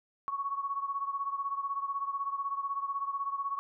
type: beating tone pair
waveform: sine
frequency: 1108.7 / 1124.7 Hz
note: C#6 / C#6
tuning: 0 / +25 cents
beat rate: 16 Hz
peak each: -33 / -37 dBFS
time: 0.28-3.59 s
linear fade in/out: 0 ms
effects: none